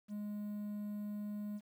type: tone with quantisation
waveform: triangle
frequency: 207.7 Hz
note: G#3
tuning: in tune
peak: -37 dBFS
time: 0.08-1.61 s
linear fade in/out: 50 ms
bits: 11
effects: none

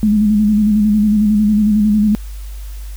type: tone with vibrato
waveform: sine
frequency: 210.8 Hz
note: G#3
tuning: 26 cents sharp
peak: -9 dBFS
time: 0.03-2.15 s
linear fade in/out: 0 ms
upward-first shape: square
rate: 11 Hz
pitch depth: 38 cents each way
effects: added 50 Hz sine -25 dBFS peak until 2.96 s + white hiss -43 dBFS RMS until 2.96 s

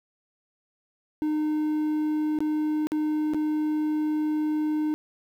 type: tone with dropouts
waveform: triangle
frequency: 305.6 Hz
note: D#4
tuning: 31 cents flat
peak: -21 dBFS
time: 1.22-4.94 s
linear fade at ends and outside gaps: 0 ms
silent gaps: 2.388-2.405 / 2.87-2.919 / 3.336-3.345 s
effects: 10-bit

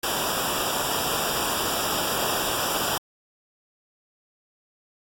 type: noise with comb filter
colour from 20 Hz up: pink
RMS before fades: -26 dBFS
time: 0.03-2.98 s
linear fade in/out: 5 ms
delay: 0.47 ms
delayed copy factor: -0.9
effects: AAC 64 kbps

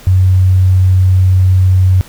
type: tone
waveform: sine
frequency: 93 Hz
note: F#2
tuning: 9 cents sharp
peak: -5 dBFS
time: 0.07-2.01 s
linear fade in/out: 0 ms
effects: pink hiss -37 dBFS RMS until 2.08 s

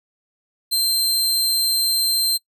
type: tone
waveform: sawtooth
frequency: 4137 Hz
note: C8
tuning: 20 cents flat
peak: -14 dBFS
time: 0.71-2.38 s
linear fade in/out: 20 ms
effects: noise-tail reverb RT60 0.1 s tail -22 dB re dry

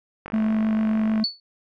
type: click train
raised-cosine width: 0.5 ms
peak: -19 dBFS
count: 47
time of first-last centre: 0.26-1.199 s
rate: 49 Hz
type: tone with vibrato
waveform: triangle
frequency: 218.3 Hz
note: A3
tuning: 13 cents flat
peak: -17 dBFS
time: 0.33-1.24 s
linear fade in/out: 10 ms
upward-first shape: triangle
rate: 6.7 Hz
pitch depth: 10 cents each way
type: tone with exponential decay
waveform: sine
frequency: 4456 Hz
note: C#8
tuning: 8 cents sharp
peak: -17 dBFS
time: 1.24-1.4 s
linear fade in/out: 1 ms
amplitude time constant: 34 ms
effects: none

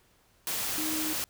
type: tone in noise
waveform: sine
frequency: 311.1 Hz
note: D#4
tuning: in tune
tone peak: -33 dBFS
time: 0.78-1.13 s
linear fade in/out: 0 ms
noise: white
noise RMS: -32 dBFS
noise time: 0.47-1.24 s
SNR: -4 dB
effects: pink hiss -65 dBFS RMS until 1.29 s

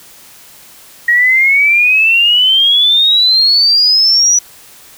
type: exponential sweep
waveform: sine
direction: up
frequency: 1886 to 5920 Hz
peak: -6 dBFS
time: 1.08-4.39 s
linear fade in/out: 5 ms
effects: white hiss -39 dBFS RMS until 4.97 s

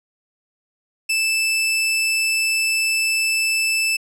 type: tone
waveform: sawtooth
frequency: 2637 Hz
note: E7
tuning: in tune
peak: -14 dBFS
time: 1.09-3.97 s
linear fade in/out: 10 ms
effects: low-pass 12000 Hz 12 dB/octave

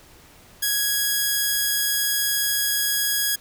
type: tone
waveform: 5% pulse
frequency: 1659 Hz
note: G#6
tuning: 2 cents flat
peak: -9 dBFS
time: 0.62-3.36 s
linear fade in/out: 10 ms
effects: pink hiss -50 dBFS RMS until 3.4 s

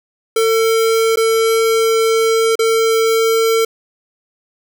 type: tone with dropouts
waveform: square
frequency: 450.1 Hz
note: A4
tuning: 39 cents sharp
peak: -12 dBFS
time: 0.36-3.65 s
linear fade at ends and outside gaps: 5 ms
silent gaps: 1.159-1.171 / 2.555-2.591 s
effects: none

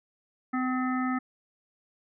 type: harmonic tone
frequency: 255.7 Hz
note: C4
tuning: 40 cents flat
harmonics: 1 / 3 / 5 / 7 / 8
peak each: -27 / -36 / -33 / -39 / -42 dBFS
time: 0.53-1.19 s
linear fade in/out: 10 ms
effects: none

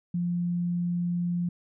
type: tone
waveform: sine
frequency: 174.61 Hz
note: F3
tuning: in tune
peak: -25 dBFS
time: 0.14-1.49 s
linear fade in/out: 5 ms
effects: none

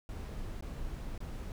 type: noise with dropouts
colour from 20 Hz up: brown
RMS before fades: -40 dBFS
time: 0.09-1.52 s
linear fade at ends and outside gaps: 1 ms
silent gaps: 0.609-0.624 / 1.179-1.204 s
effects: none

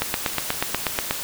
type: click train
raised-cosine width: 0.3 ms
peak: -4 dBFS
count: 10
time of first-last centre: 0.02-1.11 s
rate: 8.26 Hz
effects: white hiss -30 dBFS RMS until 1.23 s

